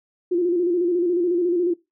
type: tone with vibrato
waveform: sine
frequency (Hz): 350.5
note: F4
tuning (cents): +6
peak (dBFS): -17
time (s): 0.31-1.74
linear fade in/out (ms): 10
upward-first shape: square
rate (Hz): 14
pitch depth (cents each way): 51
effects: noise-tail reverb RT60 0.2 s tail -20 dB re dry